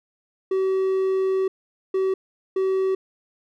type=tone bursts at uneven times; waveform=triangle; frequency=380.9 Hz; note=G4; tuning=50 cents flat; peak=-17 dBFS; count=3; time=0.51-1.48 / 1.94-2.14 / 2.56-2.95 s; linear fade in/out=5 ms; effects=none